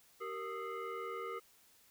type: tone with frequency modulation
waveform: sine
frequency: 384.5 Hz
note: G4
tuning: 33 cents flat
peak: -39 dBFS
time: 0.2-1.4 s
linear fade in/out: 20 ms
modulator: 850 Hz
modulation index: 1.6
effects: white hiss -66 dBFS RMS until 1.9 s